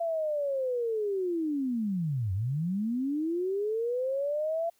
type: linear two-way sweep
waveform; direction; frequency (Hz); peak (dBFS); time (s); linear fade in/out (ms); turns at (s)
sine; down then up; 681 to 89.7 to 681; -27; 0-4.7; 10; 2.33
effects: white hiss -69 dBFS RMS until 4.79 s